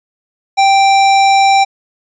square tone, 784 Hz, G5, in tune, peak -7 dBFS, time 0.57-1.65 s, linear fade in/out 20 ms, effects resampled to 16000 Hz

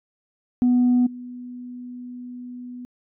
sine tone with level steps, 246.9 Hz, B3, in tune, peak -13 / -33 dBFS, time 0.62-2.85 s, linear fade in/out 0 ms, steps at 1.06 s, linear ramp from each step 10 ms, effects tanh soft clip ceiling -12 dBFS

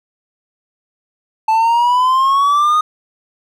triangle exponential sweep, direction up, 874 to 1244.5 Hz, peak -8 dBFS, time 1.48-2.81 s, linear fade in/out 5 ms, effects none

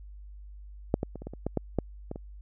clicks, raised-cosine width 2 ms, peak -9 / -16 / -25 / -28 / -23 / -27 / -16 / -13 / -12 / -21 / -25 dBFS, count 11, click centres 0.941 / 1.031 / 1.157 / 1.22 / 1.27 / 1.336 / 1.466 / 1.573 / 1.787 / 2.114 / 2.159 s, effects added 50 Hz sine -43 dBFS peak until 2.41 s

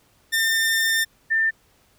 sawtooth / sine tone pair in turn, 1803 / 1792.6 Hz, A6 / A6, +42 / +32 cents, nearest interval unison, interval 10 cents, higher first, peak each -15 / -17 dBFS, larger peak first, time 0.32-1.05 / 1.3-1.51 s, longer first, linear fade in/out 20 ms, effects pink hiss -60 dBFS RMS until 1.98 s

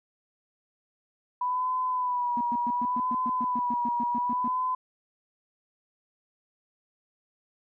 sine tone with vibrato, 987 Hz, B5, 1 cent flat, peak -25 dBFS, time 1.41-4.75 s, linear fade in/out 5 ms, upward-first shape sine, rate 0.69 Hz, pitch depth 50 cents each way
triangle tone bursts, 239.3 Hz, A#3, 46 cents sharp, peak -29 dBFS, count 15, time 2.37-4.48 s, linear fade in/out 2 ms, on 38 ms, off 110 ms
effects none

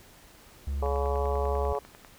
triangle tone with pitch glide, 69.7 to 70.23 Hz, C#2 to C#2, +10 to +23 cents, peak -26 dBFS, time 0.67-1.73 s, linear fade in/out 5 ms, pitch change +13 cents, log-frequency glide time 1.05-1.26 s
harmonic tone, 141.6 Hz, C#3, 37 cents sharp, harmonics 3 / 4 / 5 / 6 / 7 / 8, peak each -31 / -33 / -35 / -37 / -38 / -39 dBFS, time 0.82-1.79 s, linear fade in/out 5 ms
click train, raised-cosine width 0.5 ms, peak -31 dBFS, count 13, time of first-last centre 0.86-2.048 s, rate 10.1 Hz
effects pink hiss -54 dBFS RMS until 2.18 s

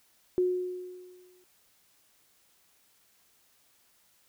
sine tone with exponential decay, 363.3 Hz, F#4, 32 cents flat, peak -21 dBFS, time 0.38-1.44 s, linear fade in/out 0 ms, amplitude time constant 230 ms, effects white hiss -66 dBFS RMS until 4.28 s

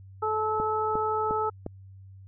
harmonic tone, 433.3 Hz, A4, 27 cents flat, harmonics 1 / 2 / 3, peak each -29 / -29 / -29 dBFS, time 0.22-1.5 s, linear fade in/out 10 ms
click train, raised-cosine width 2 ms, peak -19 dBFS, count 4, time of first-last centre 0.6-1.664 s, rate 2.82 Hz
effects added 96 Hz sine -45 dBFS peak until 2.27 s

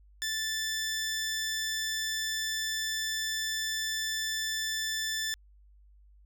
15% pulse tone, 1760 Hz, A6, in tune, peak -24 dBFS, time 0.22-5.34 s, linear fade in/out 0 ms, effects added 50 Hz sine -55 dBFS peak until 6.25 s

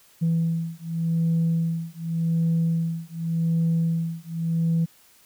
sine beating tone pair, 164.81 / 165.68 Hz, E3 / E3, 0 / +9 cents, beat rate 0.87 Hz, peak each -23 dBFS, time 0.21-4.86 s, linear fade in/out 20 ms, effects tanh soft clip ceiling -16 dBFS + white hiss -56 dBFS RMS until 5.25 s

